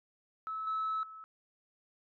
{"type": "tone with level steps", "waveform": "sine", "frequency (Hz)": 1300, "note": "E6", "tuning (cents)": -24, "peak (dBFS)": [-35, -30, -46], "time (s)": [0.47, 1.24], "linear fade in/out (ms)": 0, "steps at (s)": [0.67, 1.03], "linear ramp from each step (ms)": 2, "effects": ["tanh soft clip ceiling -28 dBFS"]}